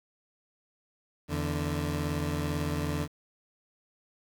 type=tone pair together; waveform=20% pulse; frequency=82.5 / 147 Hz; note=E2 / D3; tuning=+2 / +2 cents; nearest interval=minor seventh; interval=1000 cents; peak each=-27 dBFS; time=1.28-3.08 s; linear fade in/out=50 ms; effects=9-bit